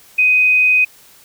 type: tone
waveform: sine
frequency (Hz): 2504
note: D#7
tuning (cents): +10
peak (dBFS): -9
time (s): 0.18-0.85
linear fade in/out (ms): 10
effects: white hiss -46 dBFS RMS until 1.24 s